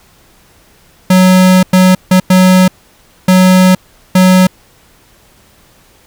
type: tone bursts at uneven times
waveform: square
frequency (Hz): 185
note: F#3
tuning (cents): 0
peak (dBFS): -4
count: 6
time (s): 1.1-1.63 / 1.73-1.95 / 2.11-2.2 / 2.3-2.68 / 3.28-3.75 / 4.15-4.47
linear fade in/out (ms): 5
effects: pink hiss -46 dBFS RMS until 6.06 s